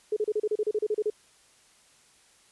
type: tone bursts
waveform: sine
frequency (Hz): 424.9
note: G#4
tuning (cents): +40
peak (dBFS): -23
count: 13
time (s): 0.12-1.101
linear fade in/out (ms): 5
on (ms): 45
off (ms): 33
effects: white hiss -60 dBFS RMS until 2.51 s + resampled to 24000 Hz